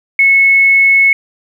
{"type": "tone", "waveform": "sine", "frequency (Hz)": 2195, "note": "C#7", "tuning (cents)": -18, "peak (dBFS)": -5, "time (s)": [0.19, 1.13], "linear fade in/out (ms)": 2, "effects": ["7-bit"]}